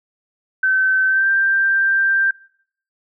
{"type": "tone with pitch glide", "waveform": "sine", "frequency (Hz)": [1535, 1577.2], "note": ["G6", "G6"], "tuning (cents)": [-37, 10], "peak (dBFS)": -13, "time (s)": [0.63, 2.31], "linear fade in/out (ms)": 5, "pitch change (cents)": 47, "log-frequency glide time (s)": [1.07, 1.28], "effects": ["noise-tail reverb RT60 0.6 s tail -21 dB re dry"]}